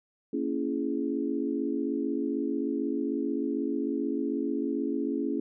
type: chord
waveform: sine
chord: A# half-diminished seventh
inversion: none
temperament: just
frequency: 233.1 / 279.7 / 335.6 / 419.5 Hz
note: A#3 / C#4 / E4 / G#4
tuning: 0 / +16 / +31 / +17 cents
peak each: -34 / -30 / -33 / -35 dBFS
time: 0.33-5.4 s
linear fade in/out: 5 ms
effects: none